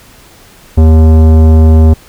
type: tone with tanh clipping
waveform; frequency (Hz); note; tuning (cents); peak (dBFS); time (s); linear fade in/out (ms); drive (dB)
sine; 79.4; D#2; +36; -3; 0.77-1.94; 10; 16
effects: pink hiss -39 dBFS RMS until 2.08 s